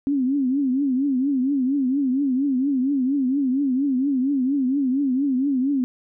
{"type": "tone with vibrato", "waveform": "sine", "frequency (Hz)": 268.6, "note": "C4", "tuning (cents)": 46, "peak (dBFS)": -18, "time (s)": [0.07, 5.84], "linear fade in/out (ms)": 0, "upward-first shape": "triangle", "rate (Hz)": 4.3, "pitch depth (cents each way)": 150, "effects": []}